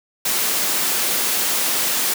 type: high-pass noise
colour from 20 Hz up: white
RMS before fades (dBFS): -20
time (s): 0.25-2.14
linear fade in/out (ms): 5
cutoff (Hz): 170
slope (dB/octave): 24
effects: none